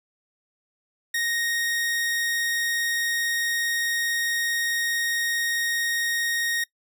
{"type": "tone", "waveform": "sawtooth", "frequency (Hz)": 1864.7, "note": "A#6", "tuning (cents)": 0, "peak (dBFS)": -20, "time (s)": [1.14, 6.64], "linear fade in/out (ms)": 5, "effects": ["noise-tail reverb RT60 0.1 s tail -22 dB re dry"]}